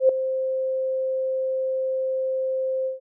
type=tone with ADSR envelope; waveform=sine; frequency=524 Hz; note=C5; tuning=2 cents sharp; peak=-10 dBFS; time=0-3 s; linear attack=91 ms; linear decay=3 ms; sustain=-12 dB; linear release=140 ms; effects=none